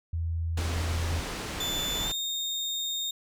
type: tone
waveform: sine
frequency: 82.8 Hz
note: E2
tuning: 8 cents sharp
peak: -27 dBFS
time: 0.13-1.2 s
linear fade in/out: 5 ms
type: low-pass noise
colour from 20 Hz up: pink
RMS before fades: -35 dBFS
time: 0.57-2.12 s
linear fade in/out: 5 ms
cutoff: 7500 Hz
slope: 12 dB/octave
type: tone with pitch glide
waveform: 35% pulse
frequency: 3516 to 3682 Hz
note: A7 to A#7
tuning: -2 to -22 cents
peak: -28 dBFS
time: 1.6-3.11 s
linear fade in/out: 5 ms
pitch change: +80 cents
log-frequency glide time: 2.01-2.16 s
effects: none